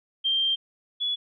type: tone pair in turn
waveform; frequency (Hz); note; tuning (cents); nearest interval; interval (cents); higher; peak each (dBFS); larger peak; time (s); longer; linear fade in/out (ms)
sine; 3169 / 3404; G7 / G#7; +18 / +42; minor second; 124; second; -21 / -24; first; 0.24-0.56 / 1-1.16; first; 20
effects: none